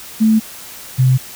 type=tone pair in turn; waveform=sine; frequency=219.6 / 129.45 Hz; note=A3 / C3; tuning=-3 / -18 cents; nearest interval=major sixth; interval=915 cents; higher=first; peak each=-8 dBFS; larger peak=neither; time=0.2-0.4 / 0.98-1.18 s; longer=neither; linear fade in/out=20 ms; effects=white hiss -34 dBFS RMS until 1.35 s